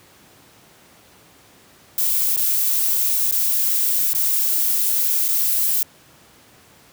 violet noise with dropouts, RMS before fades -19 dBFS, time 1.98-5.83 s, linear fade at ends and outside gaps 2 ms, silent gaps 2.363-2.374 / 3.312-3.323 / 4.133-4.148 / 5.282-5.286 s, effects pink hiss -50 dBFS RMS until 6.92 s + high-pass 100 Hz 12 dB/octave

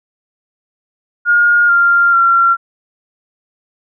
sine tone with pitch steps, 1424 / 1393 / 1370 Hz, F6 / F6 / F6, +33 / -5 / -34 cents, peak -7 dBFS, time 1.25-2.57 s, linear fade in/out 50 ms, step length 440 ms, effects none

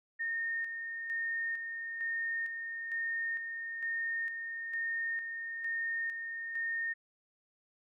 sine tone with tremolo, 1834 Hz, A#6, 29 cents flat, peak -32 dBFS, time 0.19-6.94 s, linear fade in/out 20 ms, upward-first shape square, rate 1.1 Hz, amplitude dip 45%, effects none

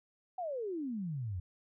sine exponential sweep, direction down, 761 to 84.4 Hz, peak -35 dBFS, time 0.38-1.4 s, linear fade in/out 5 ms, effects none

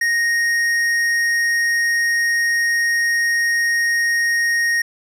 sine tone with tanh clipping, 1864.7 Hz, A#6, in tune, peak -17 dBFS, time 0.01-4.82 s, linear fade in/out 5 ms, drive 12 dB, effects none

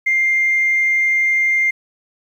sine tone, 2104 Hz, C7, 9 cents sharp, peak -12 dBFS, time 0.06-1.71 s, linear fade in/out 10 ms, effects tanh soft clip ceiling -8 dBFS + 8-bit

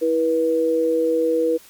sine tone pair together, 326.4 / 484.6 Hz, E4 / B4, -17 / -33 cents, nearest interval perfect fifth, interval 684 cents, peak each -22 / -17 dBFS, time 0.01-1.58 s, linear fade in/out 20 ms, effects white hiss -48 dBFS RMS until 1.69 s + MP3 96 kbps

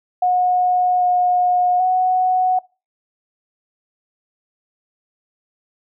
sine tone with pitch steps, 726 / 721 / 739 Hz, F#5 / F#5 / F#5, -33 / -45 / -2 cents, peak -13 dBFS, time 0.22-2.59 s, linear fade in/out 5 ms, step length 790 ms, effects noise-tail reverb RT60 0.3 s tail -23 dB re dry

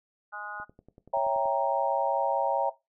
harmonic tone, 207.7 Hz, G#3, in tune, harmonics 3 / 4 / 5 / 6 / 7, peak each -50 / -41 / -47 / -42 / -39 dBFS, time 0.32-0.65 s, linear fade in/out 20 ms
click train, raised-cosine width 2 ms, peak -37 dBFS, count 10, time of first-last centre 0.6-1.457 s, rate 10.5 Hz
sine chord, C# diminished seventh, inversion none, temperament equal with one note detuned, 554.4 / 659.3 / 789.9 / 932.3 Hz, C#5 / E5 / G5 / Bb5, 0 / 0 / +13 / 0 cents, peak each -29 dBFS, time 1.13-2.7 s, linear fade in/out 10 ms
effects noise-tail reverb RT60 0.2 s tail -17 dB re dry

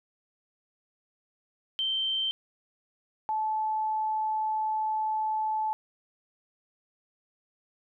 sine tone pair in turn, 3121 / 867.7 Hz, G7 / A5, -8 / -24 cents, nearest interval octave + minor seventh, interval 2216 cents, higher first, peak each -26 dBFS, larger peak neither, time 1.79-2.31 / 3.29-5.73 s, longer second, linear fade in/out 0 ms, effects none

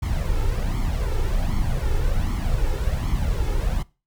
brown noise with flanger, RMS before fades -22 dBFS, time 0.02-3.83 s, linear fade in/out 10 ms, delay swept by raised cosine 0.92 to 2.32 ms, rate 1.3 Hz, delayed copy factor +0.65, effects noise-tail reverb RT60 0.3 s tail -21 dB re dry

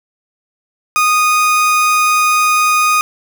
30% pulse tone, 1238 Hz, D#6, 9 cents flat, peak -7 dBFS, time 0.96-3.01 s, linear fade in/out 0 ms, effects none

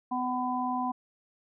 harmonic tone, 251 Hz, B3, 28 cents sharp, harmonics 1 / 3 / 4, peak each -32 / -32 / -32 dBFS, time 0.11-0.92 s, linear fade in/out 10 ms, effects none

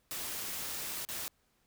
white noise with dropouts, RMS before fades -39 dBFS, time 0.11-1.28 s, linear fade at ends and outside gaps 0 ms, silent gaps 1.05-1.088 s, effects pink hiss -73 dBFS RMS until 1.66 s

